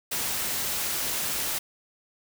white noise, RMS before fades -29 dBFS, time 0.11-1.59 s, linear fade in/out 10 ms, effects none

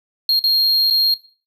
triangle tone with dropouts, 4235 Hz, C8, 20 cents sharp, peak -11 dBFS, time 0.29-1.14 s, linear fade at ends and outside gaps 2 ms, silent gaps 0.393-0.439 / 0.901-0.907 s, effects noise-tail reverb RT60 0.4 s tail -18 dB re dry

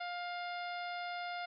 harmonic tone, 705 Hz, F5, 16 cents sharp, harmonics 1 / 2 / 3 / 4 / 5 / 6 / 7, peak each -40 / -45 / -47 / -54 / -52 / -56 / -56 dBFS, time 0-1.46 s, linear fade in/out 10 ms, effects none

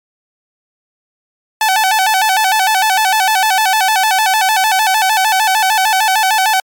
sawtooth tone with vibrato, 813 Hz, G#5, 37 cents flat, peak -6 dBFS, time 1.61-6.6 s, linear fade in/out 2 ms, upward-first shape square, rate 6.6 Hz, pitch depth 120 cents each way, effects MP3 96 kbps

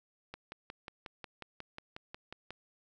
click train, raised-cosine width 0.3 ms, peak -27 dBFS, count 13, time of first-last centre 0.34-2.506 s, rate 5.54 Hz, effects none

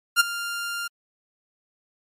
sawtooth tone with ADSR envelope, 1396.9 Hz, F6, in tune, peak -8 dBFS, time 0.16-0.88 s, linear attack 42 ms, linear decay 17 ms, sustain -16 dB, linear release 12 ms, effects MP3 64 kbps

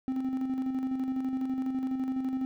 triangle tone with tremolo, 261.6 Hz, C4, in tune, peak -25 dBFS, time 0.08-2.45 s, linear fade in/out 0 ms, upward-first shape square, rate 12 Hz, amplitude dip 40%, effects none

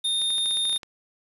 square tone, 3653 Hz, A#7, 36 cents flat, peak -23 dBFS, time 0.04-0.78 s, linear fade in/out 10 ms
clicks, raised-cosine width 0.2 ms, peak -22 dBFS, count 11, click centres 0.217 / 0.304 / 0.382 / 0.459 / 0.51 / 0.571 / 0.653 / 0.696 / 0.728 / 0.762 / 0.832 s
effects resampled to 32000 Hz + 8-bit

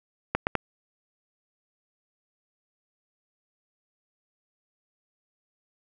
clicks, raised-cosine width 0.5 ms, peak -8 dBFS, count 3, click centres 0.35 / 0.469 / 0.553 s, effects none

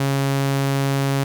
sawtooth tone, 137.6 Hz, C#3, 12 cents flat, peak -14 dBFS, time 0-1.24 s, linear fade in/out 5 ms, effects none

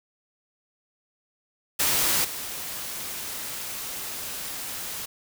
white noise with level steps, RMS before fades -23 / -34 dBFS, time 1.79-5.06 s, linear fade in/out 10 ms, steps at 2.24 s, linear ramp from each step 10 ms, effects none

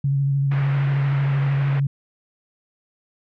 sine tone with vibrato, 138.8 Hz, C#3, 3 cents sharp, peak -17 dBFS, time 0.04-1.87 s, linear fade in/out 5 ms, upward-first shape square, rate 13 Hz, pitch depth 19 cents each way
white low-pass noise, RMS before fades -35 dBFS, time 0.51-1.8 s, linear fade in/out 5 ms, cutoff 2200 Hz, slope 24 dB/octave
effects none

